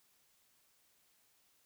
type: silence
effects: white hiss -72 dBFS RMS until 1.65 s